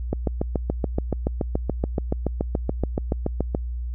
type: click train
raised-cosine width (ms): 2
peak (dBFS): -9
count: 25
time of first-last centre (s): 0.13-3.549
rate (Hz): 7.02
effects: added 60 Hz sine -26 dBFS peak until 3.94 s